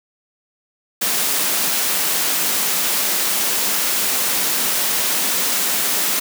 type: high-pass noise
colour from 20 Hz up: white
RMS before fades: -19 dBFS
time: 1.01-6.2 s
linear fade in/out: 10 ms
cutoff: 160 Hz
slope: 48 dB/octave
effects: none